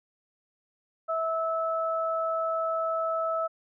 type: tone pair together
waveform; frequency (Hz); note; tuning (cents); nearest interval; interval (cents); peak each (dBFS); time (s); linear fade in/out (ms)
sine; 651 / 1304.3; E5 / E6; -22 / -19; octave; 1203; -28 / -29; 1.08-3.48; 20
effects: none